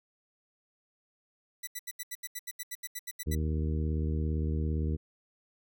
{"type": "tone bursts", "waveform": "5% pulse", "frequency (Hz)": 1975.5, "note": "B6", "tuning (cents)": 0, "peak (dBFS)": -25, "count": 15, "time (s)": [1.63, 3.353], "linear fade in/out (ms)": 10, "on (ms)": 43, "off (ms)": 77}
{"type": "harmonic tone", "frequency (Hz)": 77.6, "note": "D#2", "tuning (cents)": -4, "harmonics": [1, 2, 3, 4, 5, 6], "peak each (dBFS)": [-29, -35, -39, -41, -43, -45], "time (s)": [3.26, 4.97], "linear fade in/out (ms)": 20}
{"effects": []}